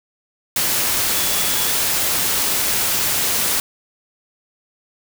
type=tone in noise; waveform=sine; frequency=3400 Hz; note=G#7; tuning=40 cents sharp; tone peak=-30 dBFS; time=1.14-1.72 s; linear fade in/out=2 ms; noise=white; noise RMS=-19 dBFS; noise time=0.56-3.6 s; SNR=-14 dB; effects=none